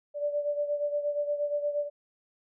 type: beating tone pair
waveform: sine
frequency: 583 / 591.5 Hz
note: D5 / D5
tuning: -13 / +12 cents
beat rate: 8.5 Hz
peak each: -28 / -34 dBFS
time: 0.14-1.9 s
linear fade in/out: 50 ms
effects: none